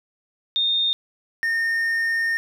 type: tone pair in turn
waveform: sine / triangle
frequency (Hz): 3658 / 1829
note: A#7 / A#6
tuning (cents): -33 / -33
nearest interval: octave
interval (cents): 1200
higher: first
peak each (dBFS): -18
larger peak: neither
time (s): 0.56-0.93 / 1.43-2.37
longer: second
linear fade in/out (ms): 0
effects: none